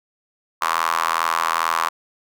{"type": "tone with high-pass filter", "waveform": "square", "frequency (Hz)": 41.2, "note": "E1", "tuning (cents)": 0, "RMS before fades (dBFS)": -21, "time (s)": [0.61, 1.89], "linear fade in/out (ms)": 10, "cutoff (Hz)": 1100, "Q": 5.1, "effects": []}